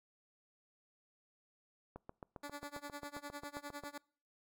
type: click train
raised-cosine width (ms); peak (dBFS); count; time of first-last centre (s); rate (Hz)
1; -33; 15; 1.96-3.837; 7.46
type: tone with tremolo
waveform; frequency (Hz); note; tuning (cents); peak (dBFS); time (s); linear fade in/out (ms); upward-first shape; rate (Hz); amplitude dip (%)
10% pulse; 289; D4; -28; -34; 2.43-3.98; 5; sine; 9.9; 95
effects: noise-tail reverb RT60 0.5 s tail -26 dB re dry